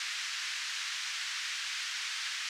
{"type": "band-pass noise", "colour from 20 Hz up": "pink", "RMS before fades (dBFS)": -37, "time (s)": [0, 2.49], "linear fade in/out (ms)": 2, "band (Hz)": [1600, 6400], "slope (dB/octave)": 24, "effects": []}